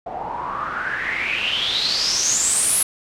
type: noise with low-pass filter sweep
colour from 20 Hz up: white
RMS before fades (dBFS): -22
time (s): 0.06-2.83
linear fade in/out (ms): 5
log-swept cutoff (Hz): 700 to 11000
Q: 8.9
effects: none